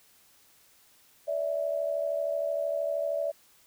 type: tone pair together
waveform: sine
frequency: 578 / 651 Hz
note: D5 / E5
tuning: -28 / -22 cents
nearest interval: major second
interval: 206 cents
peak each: -29 / -31 dBFS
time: 1.27-3.32 s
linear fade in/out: 20 ms
effects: white hiss -61 dBFS RMS until 3.66 s